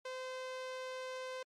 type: tone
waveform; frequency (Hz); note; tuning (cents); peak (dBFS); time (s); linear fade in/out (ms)
sawtooth; 515; C5; -28; -37; 0.05-1.43; 5
effects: low-pass 6000 Hz 12 dB/octave + MP3 64 kbps